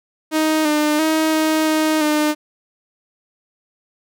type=tone with pitch steps; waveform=sawtooth; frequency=312.7 / 301.1 / 315.9 / 313.8 / 312.1 / 302.1 Hz; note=D#4 / D4 / D#4 / D#4 / D#4 / D4; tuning=+9 / +43 / +26 / +15 / +5 / +49 cents; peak=-11 dBFS; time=0.31-2.35 s; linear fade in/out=50 ms; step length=340 ms; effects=none